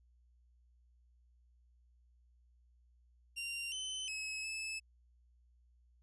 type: tone with pitch steps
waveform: sawtooth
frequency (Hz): 2771 / 3046 / 2571 / 2608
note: F7 / F#7 / E7 / E7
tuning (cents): -14 / +50 / -44 / -19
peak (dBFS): -36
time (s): 3.36-4.8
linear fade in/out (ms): 20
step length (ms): 360
effects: added 60 Hz sine -65 dBFS peak until 6.02 s + resampled to 24000 Hz